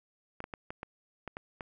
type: clicks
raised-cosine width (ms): 0.5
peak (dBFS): -24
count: 8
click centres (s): 0.404 / 0.441 / 0.538 / 0.705 / 0.831 / 1.277 / 1.369 / 1.608
effects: none